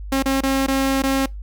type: tone with dropouts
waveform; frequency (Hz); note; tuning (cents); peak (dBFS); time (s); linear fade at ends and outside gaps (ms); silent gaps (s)
sawtooth; 269.6; C#4; -48; -13; 0.12-1.26; 5; 0.226-0.257 / 0.408-0.433 / 0.665-0.681 / 1.022-1.035
effects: noise-tail reverb RT60 0.2 s tail -23 dB re dry + added 50 Hz sine -29 dBFS peak until 1.42 s

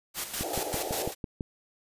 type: noise with tremolo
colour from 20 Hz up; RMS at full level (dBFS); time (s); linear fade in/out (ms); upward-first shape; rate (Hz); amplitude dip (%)
white; -32; 0.14-1.15; 50; square; 5.1; 60
type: band-pass noise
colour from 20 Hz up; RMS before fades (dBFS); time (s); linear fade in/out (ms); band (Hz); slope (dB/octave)
white; -35; 0.4-1.13; 50; 300 to 850; 96
type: click train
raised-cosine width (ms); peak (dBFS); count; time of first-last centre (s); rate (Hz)
3; -20; 7; 0.41-1.408; 6.01
effects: resampled to 32000 Hz

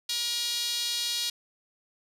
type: tone with high-pass filter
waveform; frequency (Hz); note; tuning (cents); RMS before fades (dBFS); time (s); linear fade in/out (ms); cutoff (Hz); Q
sawtooth; 475.5; A#4; +34; -30; 0.09-1.3; 5; 3900; 2.9
effects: resampled to 32000 Hz + 9-bit

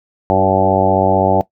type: harmonic tone with a mistuned harmonic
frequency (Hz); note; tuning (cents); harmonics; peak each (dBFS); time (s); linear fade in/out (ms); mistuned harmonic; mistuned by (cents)
95.7; G2; -41; 1 / 2 / 3 / 4 / 5 / 6 / 7 / 8 / 9; -21 / -20 / -21 / -20 / -21 / -17 / -18 / -17 / -19; 0.3-1.41; 0; 4; -19
effects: noise-tail reverb RT60 0.1 s tail -18 dB re dry

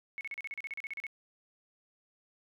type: tone bursts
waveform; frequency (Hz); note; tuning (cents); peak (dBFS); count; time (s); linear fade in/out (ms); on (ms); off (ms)
sine; 2201; C#7; -13; -36; 14; 0.18-1.067; 0; 29; 37
effects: none

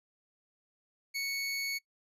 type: tone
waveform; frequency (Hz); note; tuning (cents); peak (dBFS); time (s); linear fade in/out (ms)
25% pulse; 2217; C#7; 0; -29; 1.14-1.79; 20
effects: noise-tail reverb RT60 0.1 s tail -23 dB re dry + resampled to 32000 Hz

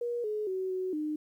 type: tone with pitch steps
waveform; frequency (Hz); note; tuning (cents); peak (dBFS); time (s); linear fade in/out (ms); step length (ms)
sine; 477.9 / 424.6 / 376 / 372 / 304.4; A#4 / G#4 / F#4 / F#4 / D#4; +43 / +38 / +28 / +9 / -38; -30; 0.01-1.16; 5; 230
effects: 11-bit

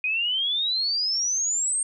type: exponential sweep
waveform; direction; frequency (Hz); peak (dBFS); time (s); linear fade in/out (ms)
sine; up; 2468 to 8700; -22; 0.04-1.83; 2
effects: none

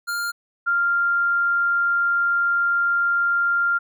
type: tone pair in turn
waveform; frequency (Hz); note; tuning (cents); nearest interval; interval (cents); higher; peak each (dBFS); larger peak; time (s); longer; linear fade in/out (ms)
square / sine; 1401 / 1393.5; F6 / F6; +5 / -4; unison; 9; first; -24 / -17; second; 0.07-0.32 / 0.66-3.79; second; 20
effects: none

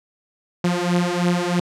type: beating tone pair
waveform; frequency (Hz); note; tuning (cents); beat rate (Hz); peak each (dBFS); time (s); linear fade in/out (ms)
sawtooth; 174.61 / 177.71; F3 / F3; 0 / +30; 3.1; -17; 0.64-1.6; 5
effects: low-pass 8000 Hz 12 dB/octave

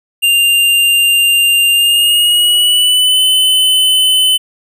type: tone with pitch glide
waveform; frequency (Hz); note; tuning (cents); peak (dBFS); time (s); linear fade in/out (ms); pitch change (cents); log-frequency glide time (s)
square; 2794 to 3029; F7 to F#7; 0 to +40; -8; 0.22-4.38; 20; +140; 1.72-3.21
effects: none

